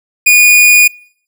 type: tone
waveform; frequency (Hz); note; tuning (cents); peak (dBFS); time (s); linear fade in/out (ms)
45% pulse; 2452; D#7; -26; -3; 0.26-0.88; 10
effects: noise-tail reverb RT60 0.6 s tail -25 dB re dry